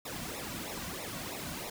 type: noise with flanger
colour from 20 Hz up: pink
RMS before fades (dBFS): -40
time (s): 0.05-1.7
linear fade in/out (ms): 5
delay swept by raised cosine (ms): 0.63 to 2.43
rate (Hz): 3.1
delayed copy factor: -0.8
effects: none